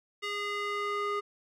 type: tone with band-pass filter sweep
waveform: square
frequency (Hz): 410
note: G#4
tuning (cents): -22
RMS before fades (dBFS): -33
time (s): 0.22-1.21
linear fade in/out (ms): 20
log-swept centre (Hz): 2500 to 1100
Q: 1.3
effects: none